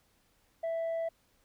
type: tone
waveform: sine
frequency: 660 Hz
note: E5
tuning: 2 cents sharp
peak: -28 dBFS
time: 0.63-1.09 s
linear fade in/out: 10 ms
effects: tanh soft clip ceiling -30 dBFS + pink hiss -70 dBFS RMS until 1.44 s